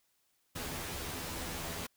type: noise with comb filter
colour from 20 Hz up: pink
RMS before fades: -40 dBFS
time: 0.55-1.87 s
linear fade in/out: 10 ms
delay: 12 ms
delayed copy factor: +0.95
effects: white hiss -75 dBFS RMS until 1.96 s